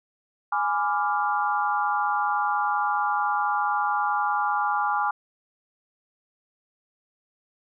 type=chord; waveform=sine; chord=G# diminished seventh; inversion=none; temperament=equal with one note detuned; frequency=830.6 / 1000.4 / 1174.7 / 1396.9 Hz; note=G#5 / B5 / D6 / F6; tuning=0 / +22 / 0 / 0 cents; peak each=-25 / -30 / -27 / -29 dBFS; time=0.52-5.11 s; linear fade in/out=5 ms; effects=none